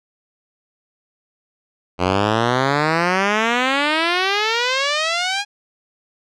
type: exponential sweep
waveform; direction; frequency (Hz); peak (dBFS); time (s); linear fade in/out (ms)
5% pulse; up; 87.5 to 830.6; -4; 1.98-5.45; 50
effects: low-pass 4000 Hz 12 dB/octave